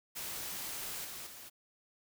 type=noise with level steps; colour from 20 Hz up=white; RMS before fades=-41 / -45 / -50 dBFS; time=0.15-1.5 s; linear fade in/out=20 ms; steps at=1.04 / 1.26 s; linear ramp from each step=10 ms; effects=none